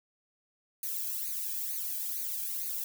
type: noise with flanger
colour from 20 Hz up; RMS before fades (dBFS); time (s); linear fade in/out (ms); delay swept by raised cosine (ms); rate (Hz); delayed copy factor
violet; -35; 0.83-2.84; 2; 0.46 to 1.26; 2.2; +0.95
effects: none